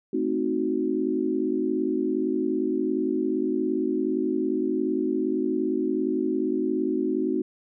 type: chord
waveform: sine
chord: A diminished seventh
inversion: none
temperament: equal with one note detuned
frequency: 220 / 261.6 / 312.6 / 370 Hz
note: A3 / C4 / Eb4 / Gb4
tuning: 0 / 0 / +8 / 0 cents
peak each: -32 / -28 / -27 / -27 dBFS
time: 0.13-7.42 s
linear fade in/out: 5 ms
effects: none